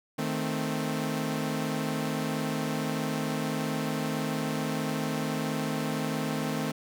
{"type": "chord", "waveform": "sawtooth", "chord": "A diminished", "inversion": "second", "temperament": "equal", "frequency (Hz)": [155.56, 220, 261.6], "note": ["Eb3", "A3", "C4"], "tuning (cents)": [0, 0, 0], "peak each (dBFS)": -29, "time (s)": [0.18, 6.72], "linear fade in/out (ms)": 10, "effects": []}